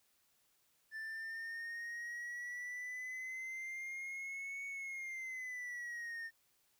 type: exponential two-way sweep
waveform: triangle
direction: up then down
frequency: 1760 to 2226 to 1815 Hz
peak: -40 dBFS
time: 0.91-6.31 s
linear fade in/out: 50 ms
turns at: 4.66 s
effects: white hiss -75 dBFS RMS until 6.79 s